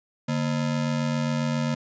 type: ring-modulated tone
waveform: square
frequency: 190.4 Hz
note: F#3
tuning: 50 cents sharp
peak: -21 dBFS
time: 0.28-1.75 s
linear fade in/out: 10 ms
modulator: 43.7 Hz
effects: resampled to 16000 Hz